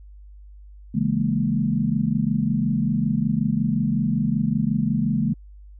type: chord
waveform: sine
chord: A# half-diminished seventh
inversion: first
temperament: equal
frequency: 138.59 / 164.81 / 207.7 / 233.1 Hz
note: C#3 / E3 / G#3 / A#3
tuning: 0 / 0 / 0 / 0 cents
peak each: -26 / -26 / -23 / -24 dBFS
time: 0.94-5.34 s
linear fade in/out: 10 ms
effects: added 50 Hz sine -41 dBFS peak until 5.79 s